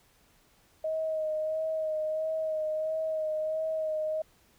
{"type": "tone with vibrato", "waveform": "sine", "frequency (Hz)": 628, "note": "D#5", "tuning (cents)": 16, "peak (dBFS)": -28, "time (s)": [0.84, 4.22], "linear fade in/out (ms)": 5, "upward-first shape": "sine", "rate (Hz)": 1.5, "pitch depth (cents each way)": 24, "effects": ["pink hiss -64 dBFS RMS until 4.58 s"]}